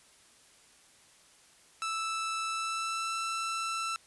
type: tone with pitch glide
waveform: sawtooth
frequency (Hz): 1318.5 to 1332.3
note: E6 to E6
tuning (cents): 0 to +18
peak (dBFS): -28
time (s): 1.82-3.96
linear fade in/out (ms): 0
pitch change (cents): +18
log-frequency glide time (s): 2.48-3.17
effects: white hiss -60 dBFS RMS until 4.06 s + resampled to 24000 Hz